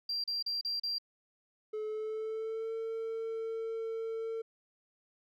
sine tone bursts, 4735 Hz, D8, 13 cents sharp, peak -31 dBFS, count 5, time 0.09-0.984 s, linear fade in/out 5 ms, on 150 ms, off 36 ms
triangle tone with pitch glide, 430 to 450.3 Hz, A4 to A4, -40 to +40 cents, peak -32 dBFS, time 1.73-4.42 s, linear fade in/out 10 ms, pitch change +80 cents, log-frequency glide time 1.86-2.74 s
effects tanh soft clip ceiling -27 dBFS

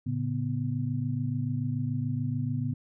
sine tone cluster, 113.1 / 140 / 247.1 Hz, A2 / C#3 / B3, +48 / +18 / +1 cents, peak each -31 / -31 / -33 dBFS, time 0.06-2.74 s, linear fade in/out 10 ms, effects none

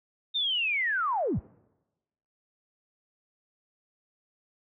sine linear sweep, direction down, 3698 to 32.7 Hz, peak -25 dBFS, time 0.34-1.4 s, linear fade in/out 20 ms, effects noise-tail reverb RT60 1.0 s tail -24 dB re dry

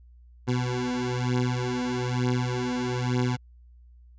20% pulse beating tone pair, 123.8 / 124.9 Hz, B2 / B2, +5 / +20 cents, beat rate 1.1 Hz, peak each -23 dBFS, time 0.47-3.37 s, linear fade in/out 20 ms, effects added 60 Hz sine -49 dBFS peak until 4.18 s + resampled to 16000 Hz

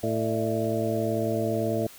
harmonic tone with a mistuned harmonic, 111.2 Hz, A2, 19 cents sharp, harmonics 1 / 2 / 3 / 4 / 5 / 6, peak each -31 / -31 / -31 / -31 / -31 / -31 dBFS, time 0.03-1.87 s, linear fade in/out 5 ms, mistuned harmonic 5, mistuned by +100 cents, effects white hiss -48 dBFS RMS until 1.98 s

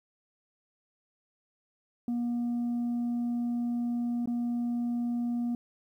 sine tone with dropouts, 239.1 Hz, A#3, 44 cents sharp, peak -25 dBFS, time 2.08-5.55 s, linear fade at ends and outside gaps 2 ms, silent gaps 4.258-4.274 s, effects tanh soft clip ceiling -27 dBFS + 11-bit

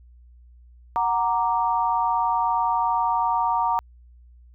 sine chord, Gb augmented, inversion none, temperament equal, 740 / 932.3 / 1174.7 Hz, Gb5 / Bb5 / D6, 0 / 0 / 0 cents, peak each -26 / -21 / -27 dBFS, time 0.96-3.79 s, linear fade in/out 0 ms, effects added 60 Hz sine -47 dBFS peak until 4.54 s

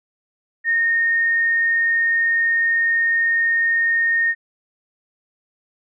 sine tone, 1842 Hz, A#6, 21 cents flat, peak -15 dBFS, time 0.64-4.35 s, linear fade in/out 50 ms, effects none

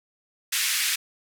pink band-pass noise, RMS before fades -25 dBFS, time 0.52-0.96 s, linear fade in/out 10 ms, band 1800 to 14000 Hz, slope 24 dB/octave, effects none

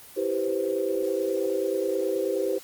sine chord, C major seventh, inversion first, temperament equal, 329.6 / 392 / 493.9 / 523.3 Hz, E4 / G4 / B4 / C5, 0 / 0 / 0 / 0 cents, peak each -32 / -27 / -31 / -29 dBFS, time 0.16-2.59 s, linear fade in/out 20 ms, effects white hiss -47 dBFS RMS until 2.63 s + Opus 24 kbps

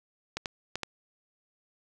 clicks, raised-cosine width 0.2 ms, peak -15 dBFS, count 4, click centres 0.37 / 0.458 / 0.756 / 0.833 s, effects none

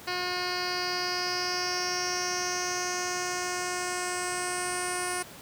10% pulse tone with low-pass filter sweep, 360 Hz, F#4, 47 cents flat, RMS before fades -31 dBFS, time 0.07-5.23 s, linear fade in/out 10 ms, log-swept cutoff 4100 to 9400 Hz, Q 5.6, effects pink hiss -46 dBFS RMS until 5.41 s + high-pass 100 Hz 12 dB/octave

